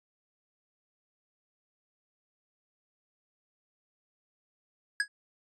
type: tone with exponential decay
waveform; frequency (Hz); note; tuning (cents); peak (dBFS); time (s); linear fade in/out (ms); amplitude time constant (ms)
square; 1661.2; G#6; 0; -22; 5-5.08; 2; 17
effects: resampled to 24000 Hz